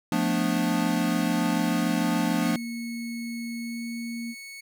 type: chord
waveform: square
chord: B half-diminished seventh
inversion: second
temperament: equal with one note detuned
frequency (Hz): 175.93 / 220 / 246.9 / 293.7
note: F3 / A3 / B3 / D4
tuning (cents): +13 / 0 / 0 / 0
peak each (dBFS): -29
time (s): 0.12-2.56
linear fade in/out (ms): 2
type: tone with pitch glide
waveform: sawtooth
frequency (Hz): 2196 to 2210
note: C#7 to C#7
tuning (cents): -17 to -6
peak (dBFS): -36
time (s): 2.42-4.61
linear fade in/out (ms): 10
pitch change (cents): +11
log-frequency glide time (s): 3.59-3.84
type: tone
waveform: sine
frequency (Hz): 234.2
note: A#3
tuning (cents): +8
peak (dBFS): -31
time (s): 2.43-4.35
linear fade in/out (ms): 50
effects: none